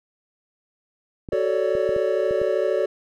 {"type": "clicks", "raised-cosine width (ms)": 3, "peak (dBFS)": -22, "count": 7, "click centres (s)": [1.288, 1.332, 1.752, 1.892, 1.964, 2.31, 2.416]}
{"type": "chord", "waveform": "triangle", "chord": "D major seventh", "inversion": "first", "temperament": "equal with one note detuned", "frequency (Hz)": [375.4, 440, 554.4, 587.3], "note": ["F#4", "A4", "C#5", "D5"], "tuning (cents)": [25, 0, 0, 0], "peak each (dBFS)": -23, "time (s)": [1.32, 2.86], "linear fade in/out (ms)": 5}
{"effects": []}